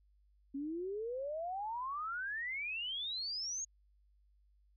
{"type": "exponential sweep", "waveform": "sine", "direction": "up", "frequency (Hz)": [269.1, 6700], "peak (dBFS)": -37, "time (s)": [0.54, 3.65], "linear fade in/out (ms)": 10, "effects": ["added 50 Hz sine -66 dBFS peak until 4.76 s"]}